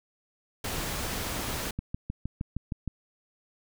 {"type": "noise", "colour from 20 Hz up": "pink", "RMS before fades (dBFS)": -33, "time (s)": [0.64, 1.71], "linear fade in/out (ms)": 5}
{"type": "click train", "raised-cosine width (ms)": 5, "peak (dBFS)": -19, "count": 8, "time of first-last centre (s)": [1.79, 2.877], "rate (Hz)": 6.44}
{"effects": []}